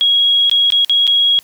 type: tone with dropouts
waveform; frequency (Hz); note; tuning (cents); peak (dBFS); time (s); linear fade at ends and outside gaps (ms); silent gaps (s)
sine; 3308; G#7; -8; -9; 0.01-1.39; 0; 0.497-0.514 / 0.703-0.722 / 0.847-0.896 / 1.069-1.076
effects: white hiss -47 dBFS RMS until 1.43 s + high-pass 80 Hz 12 dB/octave